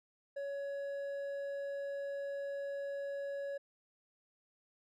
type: tone with hard clipping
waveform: sine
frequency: 560 Hz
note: C#5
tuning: 18 cents sharp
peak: -39 dBFS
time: 0.36-3.58 s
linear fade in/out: 10 ms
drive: 5 dB
effects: none